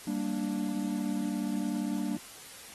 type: chord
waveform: triangle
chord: G minor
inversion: none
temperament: equal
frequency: 196 / 233.1 / 293.7 Hz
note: G3 / Bb3 / D4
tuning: 0 / 0 / 0 cents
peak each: -32 dBFS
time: 0.07-2.17 s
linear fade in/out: 5 ms
effects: white hiss -48 dBFS RMS until 2.74 s + AAC 32 kbps